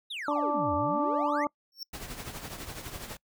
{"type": "exponential two-way sweep", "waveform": "triangle", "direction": "down then up", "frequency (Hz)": [3951, 77.78, 2221], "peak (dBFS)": -33, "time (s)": [0.1, 1.45], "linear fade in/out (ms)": 10, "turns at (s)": 0.74}
{"type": "harmonic tone", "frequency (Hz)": 292.7, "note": "D4", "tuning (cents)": -6, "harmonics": [1, 2, 3, 4], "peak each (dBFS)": [-31, -31, -31, -31], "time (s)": [0.28, 1.47], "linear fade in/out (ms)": 2}
{"type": "tone with exponential growth", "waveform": "square", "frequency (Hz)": 5450, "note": "F8", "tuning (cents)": -43, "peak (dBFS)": -33, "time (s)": [1.72, 1.83], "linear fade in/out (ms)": 1, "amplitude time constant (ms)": 23}
{"type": "noise with tremolo", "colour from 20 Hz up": "pink", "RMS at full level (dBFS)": -38, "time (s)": [1.93, 3.17], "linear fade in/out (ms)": 5, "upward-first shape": "triangle", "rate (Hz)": 12, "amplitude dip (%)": 65}
{"effects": ["noise-tail reverb RT60 0.1 s tail -24 dB re dry"]}